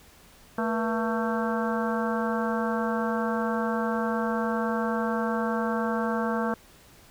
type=harmonic tone with a mistuned harmonic; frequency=223.7 Hz; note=A3; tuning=29 cents sharp; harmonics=1 / 2 / 3 / 4 / 5 / 6 / 7; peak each=-28 / -31 / -33 / -34 / -35 / -36 / -36 dBFS; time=0.58-6.54 s; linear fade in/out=2 ms; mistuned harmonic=2; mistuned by=+120 cents; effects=pink hiss -54 dBFS RMS until 7.1 s